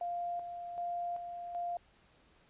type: tone with tremolo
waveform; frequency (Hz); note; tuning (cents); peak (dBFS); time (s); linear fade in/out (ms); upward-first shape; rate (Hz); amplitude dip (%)
sine; 698; F5; -1; -34; 0.01-1.77; 2; square; 1.3; 50
effects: pink hiss -66 dBFS RMS until 2.49 s + resampled to 8000 Hz